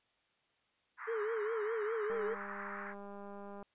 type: band-pass noise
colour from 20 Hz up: pink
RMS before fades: -45 dBFS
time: 0.97-2.95 s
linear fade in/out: 50 ms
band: 1000 to 1900 Hz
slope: 48 dB/octave
type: tone with vibrato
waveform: triangle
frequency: 436.8 Hz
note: A4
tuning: 13 cents flat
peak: -32 dBFS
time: 1.07-2.35 s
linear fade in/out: 20 ms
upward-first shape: triangle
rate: 4.9 Hz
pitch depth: 120 cents each way
type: click train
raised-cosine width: 1 ms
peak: -36 dBFS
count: 308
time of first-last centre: 2.1-3.627 s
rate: 201 Hz
effects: white hiss -75 dBFS RMS until 3.74 s + resampled to 8000 Hz